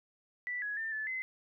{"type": "tone with pitch steps", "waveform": "sine", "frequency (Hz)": [1970, 1676, 1793, 1738, 2048], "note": ["B6", "G#6", "A6", "A6", "C7"], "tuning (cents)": [-5, 15, 32, -22, -38], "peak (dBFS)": -34, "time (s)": [0.47, 1.22], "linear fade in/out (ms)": 0, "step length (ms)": 150, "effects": []}